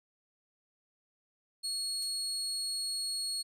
30% pulse tone, 4325 Hz, C#8, 43 cents flat, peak -30 dBFS, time 1.63-3.43 s, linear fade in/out 20 ms
violet noise with exponential decay, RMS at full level -40 dBFS, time 2.02-2.19 s, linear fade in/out 2 ms, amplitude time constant 35 ms
effects resampled to 32000 Hz

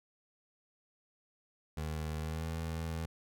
25% pulse tone with pitch glide, 77.78 to 81.41 Hz, D#2 to E2, 0 to -21 cents, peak -32 dBFS, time 1.77-3.06 s, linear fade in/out 5 ms, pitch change +79 cents, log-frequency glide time 2.2-2.48 s, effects none

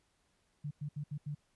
sine tone bursts at uneven times, 146.83 Hz, D3, in tune, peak -36 dBFS, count 5, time 0.64-0.71 / 0.81-0.89 / 0.96-1.04 / 1.11-1.18 / 1.26-1.35 s, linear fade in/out 10 ms, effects pink hiss -75 dBFS RMS until 1.55 s + resampled to 24000 Hz

